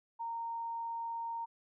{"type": "tone", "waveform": "sine", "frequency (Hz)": 924, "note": "A#5", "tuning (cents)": -16, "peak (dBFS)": -36, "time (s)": [0.19, 1.46], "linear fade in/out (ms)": 20, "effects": []}